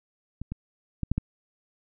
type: clicks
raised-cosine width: 5 ms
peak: -22 / -20 / -16 / -11 / -13 dBFS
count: 5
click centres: 0.416 / 0.52 / 1.033 / 1.116 / 1.18 s
effects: none